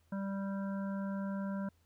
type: harmonic tone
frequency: 196.1 Hz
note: G3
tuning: 1 cent sharp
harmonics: 1 / 3 / 5 / 7 / 8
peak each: -35 / -45 / -49 / -52 / -53 dBFS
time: 0.12-1.69 s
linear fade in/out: 5 ms
effects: added 83 Hz sine -68 dBFS peak until 1.85 s + pink hiss -75 dBFS RMS until 1.85 s